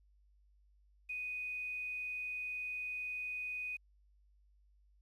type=tone with quantisation; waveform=sine; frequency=2489 Hz; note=D#7; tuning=in tune; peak=-38 dBFS; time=1.09-3.77 s; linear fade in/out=10 ms; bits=11; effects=added 50 Hz sine -65 dBFS peak until 5.01 s + resampled to 32000 Hz